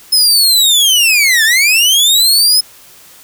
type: linear two-way sweep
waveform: sawtooth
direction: down then up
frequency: 5170 to 1703 to 5170 Hz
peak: -4 dBFS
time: 0.12-2.61 s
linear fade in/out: 10 ms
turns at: 1.44 s
effects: white hiss -40 dBFS RMS until 3.23 s

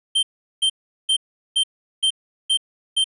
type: tone bursts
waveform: square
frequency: 3136 Hz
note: G7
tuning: in tune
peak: -16 dBFS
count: 7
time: 0.15-3.043 s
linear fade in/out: 10 ms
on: 79 ms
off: 390 ms
effects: resampled to 24000 Hz

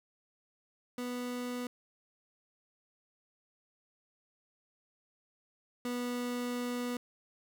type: tone pair in turn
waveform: 30% pulse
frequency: 246.3 / 244.7 Hz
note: B3 / B3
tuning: -5 / -16 cents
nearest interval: unison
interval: 11 cents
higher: first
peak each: -33 / -31 dBFS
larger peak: second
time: 0.98-1.67 / 5.85-6.97 s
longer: second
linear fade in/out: 2 ms
effects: none

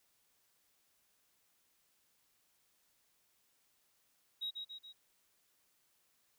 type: tone with echo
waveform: sine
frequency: 3813 Hz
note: A#7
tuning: 38 cents sharp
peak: -35 dBFS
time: 4.41-4.51 s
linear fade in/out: 20 ms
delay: 140 ms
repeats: 3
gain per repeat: -5 dB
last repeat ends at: 4.93 s
effects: tanh soft clip ceiling -34 dBFS + white hiss -75 dBFS RMS until 6.38 s

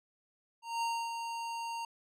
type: tone with ADSR envelope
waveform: square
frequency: 925 Hz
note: A#5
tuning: 14 cents flat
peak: -31 dBFS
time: 0.62-1.85 s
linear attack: 200 ms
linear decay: 280 ms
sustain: -6 dB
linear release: 3 ms
effects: low-pass 9000 Hz 12 dB/octave

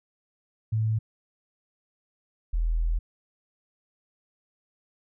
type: tone pair in turn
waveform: sine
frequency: 110 / 41.08 Hz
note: A2 / E1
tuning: 0 / -5 cents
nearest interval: octave + perfect fourth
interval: 1705 cents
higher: first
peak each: -22 dBFS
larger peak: neither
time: 0.72-0.99 / 2.53-2.99 s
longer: second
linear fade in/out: 10 ms
effects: none

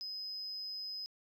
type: tone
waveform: sine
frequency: 5050 Hz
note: D#8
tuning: 25 cents sharp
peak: -38 dBFS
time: 0.01-1.06 s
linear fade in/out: 0 ms
effects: tanh soft clip ceiling -36 dBFS

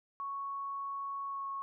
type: tone with pitch glide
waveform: sine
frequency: 1108.7 to 1099.1 Hz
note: C#6 to C#6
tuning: 0 to -15 cents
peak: -36 dBFS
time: 0.2-1.62 s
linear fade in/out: 0 ms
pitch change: -15 cents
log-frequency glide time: 1.26-1.47 s
effects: none

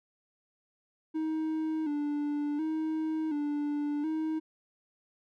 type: tone with vibrato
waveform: triangle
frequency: 303.8 Hz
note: D#4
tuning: 41 cents flat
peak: -27 dBFS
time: 1.14-4.4 s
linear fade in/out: 20 ms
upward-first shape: square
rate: 0.69 Hz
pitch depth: 64 cents each way
effects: none

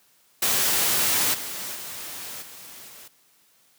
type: noise with level steps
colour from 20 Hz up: white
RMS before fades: -22 / -33 / -36 / -43 / -45 dBFS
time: 0.42-3.08 s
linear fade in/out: 5 ms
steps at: 1.33 / 1.74 / 2.41 / 2.87 s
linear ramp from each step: 20 ms
effects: white hiss -61 dBFS RMS until 3.78 s + high-pass 100 Hz 12 dB/octave

